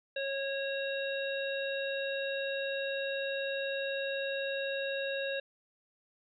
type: harmonic tone with a mistuned harmonic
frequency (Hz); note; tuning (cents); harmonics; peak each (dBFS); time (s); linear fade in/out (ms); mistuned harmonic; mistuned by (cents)
548; C#5; -20; 1 / 3 / 5 / 7; -34 / -39 / -41 / -42; 0.16-5.4; 5; 7; -20
effects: none